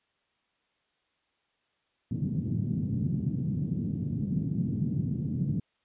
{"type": "band-pass noise", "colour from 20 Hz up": "pink", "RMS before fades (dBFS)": -30, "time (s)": [2.11, 5.6], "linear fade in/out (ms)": 5, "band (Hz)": [120, 220], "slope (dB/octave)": 24, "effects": ["white hiss -74 dBFS RMS until 5.84 s", "resampled to 8000 Hz"]}